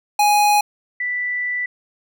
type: tone pair in turn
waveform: square / sine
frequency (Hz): 830.6 / 1975.5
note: G#5 / B6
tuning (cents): 0 / 0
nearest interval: octave + minor third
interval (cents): 1500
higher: second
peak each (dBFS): -13 / -20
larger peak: first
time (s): 0.19-0.61 / 1-1.66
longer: second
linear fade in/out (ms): 5
effects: none